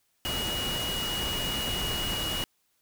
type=tone in noise; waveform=sine; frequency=2896 Hz; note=F#7; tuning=38 cents flat; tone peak=-31 dBFS; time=0.25-2.44 s; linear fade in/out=0 ms; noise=pink; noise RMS=-33 dBFS; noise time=0.25-2.44 s; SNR=-1 dB; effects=white hiss -72 dBFS RMS until 2.81 s